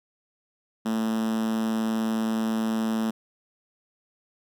5% pulse tone with high-pass filter, 111.3 Hz, A2, 20 cents sharp, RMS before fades -26 dBFS, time 0.85-3.11 s, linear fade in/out 10 ms, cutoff 220 Hz, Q 8, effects none

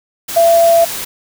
sine tone in noise, 673 Hz, E5, 36 cents sharp, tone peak -6 dBFS, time 0.36-0.85 s, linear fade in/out 10 ms, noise white, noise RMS -23 dBFS, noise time 0.28-1.05 s, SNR +14 dB, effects none

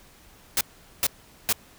white noise bursts, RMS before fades -22 dBFS, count 3, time 0.57-1.527 s, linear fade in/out 2 ms, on 39 ms, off 420 ms, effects pink hiss -53 dBFS RMS until 1.78 s

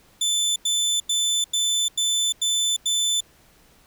25% pulse tone bursts, 3520 Hz, A7, in tune, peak -16 dBFS, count 7, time 0.21-3.206 s, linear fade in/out 5 ms, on 350 ms, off 91 ms, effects pink hiss -56 dBFS RMS until 3.86 s

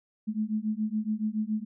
sine beating tone pair, 211.7 / 218.8 Hz, G#3 / A3, +33 / -9 cents, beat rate 7.1 Hz, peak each -30 dBFS, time 0.27-1.65 s, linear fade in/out 20 ms, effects none

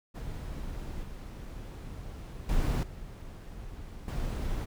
brown noise with level steps, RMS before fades -38 / -41 / -28 / -43 / -33 dBFS, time 0.14-4.66 s, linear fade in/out 20 ms, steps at 1.03 / 2.49 / 2.83 / 4.08 s, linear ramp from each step 2 ms, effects none

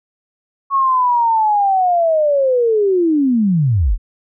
sine linear sweep, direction down, 1108 to 30.41 Hz, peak -11 dBFS, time 0.7-3.98 s, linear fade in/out 50 ms, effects none

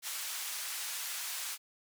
white band-pass noise, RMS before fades -39 dBFS, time 0.02-1.58 s, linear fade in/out 50 ms, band 1100 to 13000 Hz, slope 12 dB/octave, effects none

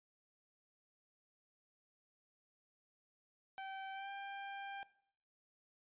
sawtooth tone with pitch glide, 773 to 792.9 Hz, G5 to G5, -24 to +20 cents, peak -40 dBFS, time 3.58-4.83 s, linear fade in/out 0 ms, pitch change +44 cents, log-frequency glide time 3.93-4.1 s, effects noise-tail reverb RT60 0.6 s tail -18 dB re dry + resampled to 8000 Hz

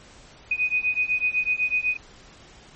sine beating tone pair, 2489 / 2497 Hz, D#7 / D#7, 0 / +6 cents, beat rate 8 Hz, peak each -24 dBFS, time 0.51-1.97 s, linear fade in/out 5 ms, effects pink hiss -49 dBFS RMS until 2.75 s + MP3 32 kbps

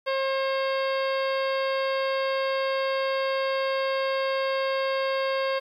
harmonic tone with a mistuned harmonic, 536 Hz, C5, 42 cents sharp, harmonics 1 / 2 / 3 / 4 / 5 / 6 / 7 / 8 / 9, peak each -25 / -31 / -35 / -37 / -39 / -41 / -42 / -43 / -44 dBFS, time 0.06-5.6 s, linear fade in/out 20 ms, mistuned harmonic 8, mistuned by +77 cents, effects 10-bit

